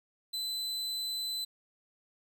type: tone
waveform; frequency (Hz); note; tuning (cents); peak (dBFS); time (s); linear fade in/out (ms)
40% pulse; 4025; B7; +32; -32; 0.33-1.45; 10
effects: none